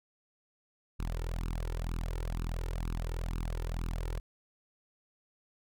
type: tone with flanger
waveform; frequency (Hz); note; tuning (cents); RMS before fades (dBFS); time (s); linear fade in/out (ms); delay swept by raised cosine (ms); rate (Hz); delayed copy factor
sawtooth; 41.6; E1; +17; -35; 0.99-4.2; 10; 0.74 to 2.24; 2.1; +0.9
effects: none